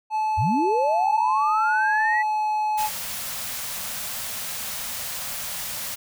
triangle tone with pitch glide, 865 to 854.1 Hz, A5 to G#5, -30 to +48 cents, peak -19 dBFS, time 0.1-2.9 s, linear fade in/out 50 ms, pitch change -22 cents, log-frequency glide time 1.59-2.49 s
sine linear sweep, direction up, 71.8 to 1975.5 Hz, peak -21 dBFS, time 0.37-2.23 s, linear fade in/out 20 ms
white band-stop noise, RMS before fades -31 dBFS, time 2.77-5.96 s, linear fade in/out 20 ms, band 250 to 490 Hz, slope 48 dB/octave
effects none

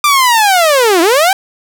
sawtooth linear two-way sweep, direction down then up, 1200 to 319.9 to 801 Hz, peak -3 dBFS, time 0.04-1.33 s, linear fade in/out 2 ms, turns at 1.01 s, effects none

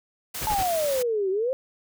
white noise, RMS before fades -33 dBFS, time 0.34-1.03 s, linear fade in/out 10 ms
pink noise bursts, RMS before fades -31 dBFS, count 3, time 0.41-0.633 s, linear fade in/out 10 ms, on 55 ms, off 29 ms
sine exponential two-way sweep, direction down then up, 880 to 370 to 541 Hz, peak -22 dBFS, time 0.47-1.53 s, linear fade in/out 0 ms, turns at 1.3 s
effects none

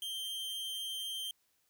45% pulse tone with amplitude modulation, 3148 Hz, G7, 7 cents sharp, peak -35 dBFS, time 0.02-1.31 s, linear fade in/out 2 ms, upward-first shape sine, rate 204 Hz, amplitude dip 40%, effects white hiss -75 dBFS RMS until 1.69 s

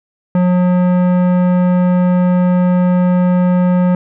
sine tone with tanh clipping, 180 Hz, F#3, 47 cents flat, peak -11 dBFS, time 0.35-3.95 s, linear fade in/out 2 ms, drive 15 dB, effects none

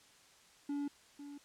triangle tone with echo, 286.2 Hz, D4, 45 cents flat, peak -33 dBFS, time 0.69-0.88 s, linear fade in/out 5 ms, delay 500 ms, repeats 1, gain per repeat -11 dB, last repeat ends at 1.38 s, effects white hiss -63 dBFS RMS until 1.44 s + low-pass 8000 Hz 12 dB/octave

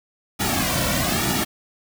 pink noise with flanger, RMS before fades -22 dBFS, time 0.39-1.45 s, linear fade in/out 20 ms, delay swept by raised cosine 1.9 to 2.45 ms, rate 1.1 Hz, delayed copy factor -1, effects none

